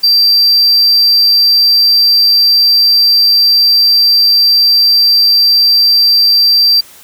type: tone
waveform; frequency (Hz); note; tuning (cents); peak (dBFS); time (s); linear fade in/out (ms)
triangle; 4699; D8; 0; -4; 0.03-6.81; 10
effects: white hiss -38 dBFS RMS until 7.03 s